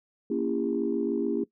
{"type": "chord", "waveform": "sine", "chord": "A# diminished seventh", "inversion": "none", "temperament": "just", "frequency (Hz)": [233.1, 279.7, 335.6, 402.8], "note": ["A#3", "C#4", "E4", "G4"], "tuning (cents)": [0, 16, 31, 47], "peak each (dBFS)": -30, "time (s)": [0.3, 1.44], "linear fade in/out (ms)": 5, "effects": ["noise-tail reverb RT60 0.1 s tail -20 dB re dry", "tanh soft clip ceiling -15 dBFS"]}